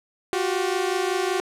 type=tone pair together; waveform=sawtooth; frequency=358.2 / 383.5 Hz; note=F4 / G4; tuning=+44 / -38 cents; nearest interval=minor second; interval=118 cents; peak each=-21 / -21 dBFS; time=0.33-1.4 s; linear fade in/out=0 ms; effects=low-pass 10000 Hz 12 dB/octave